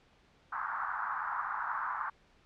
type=band-pass noise; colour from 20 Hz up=white; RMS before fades=-36 dBFS; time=0.52-2.1 s; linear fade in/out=10 ms; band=870 to 1500 Hz; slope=48 dB/octave; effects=pink hiss -65 dBFS RMS until 2.45 s + low-pass 4000 Hz 12 dB/octave